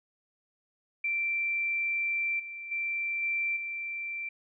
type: tone with level steps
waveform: sine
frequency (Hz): 2349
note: D7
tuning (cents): 0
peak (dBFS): -27 / -38 / -29 / -27 / -33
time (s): 1.04-4.29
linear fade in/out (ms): 5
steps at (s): 2.39 / 2.71 / 3.22 / 3.56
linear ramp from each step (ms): 10
effects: none